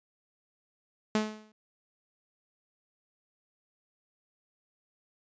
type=tone with exponential decay; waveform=sawtooth; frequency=215 Hz; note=A3; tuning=40 cents flat; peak=-19 dBFS; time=1.15-1.52 s; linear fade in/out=2 ms; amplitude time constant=80 ms; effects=resampled to 16000 Hz